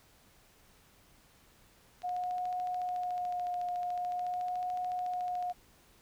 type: click train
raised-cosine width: 0.2 ms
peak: -34 dBFS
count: 49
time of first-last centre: 2.02-5.498 s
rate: 13.8 Hz
type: tone with vibrato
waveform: sine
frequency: 720 Hz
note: F#5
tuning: 47 cents flat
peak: -32 dBFS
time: 2.03-5.53 s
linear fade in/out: 20 ms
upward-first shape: sine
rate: 0.45 Hz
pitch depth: 15 cents each way
effects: pink hiss -63 dBFS RMS until 6.01 s